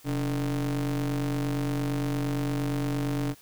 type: ring-modulated tone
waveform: square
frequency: 77.78 Hz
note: D#2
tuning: in tune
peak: -24 dBFS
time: 0.04-3.35 s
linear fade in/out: 50 ms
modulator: 209 Hz
effects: white hiss -55 dBFS RMS until 3.41 s